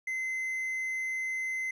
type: tone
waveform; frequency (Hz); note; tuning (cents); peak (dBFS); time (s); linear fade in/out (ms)
triangle; 2057; C7; -30; -29; 0.07-1.71; 5
effects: none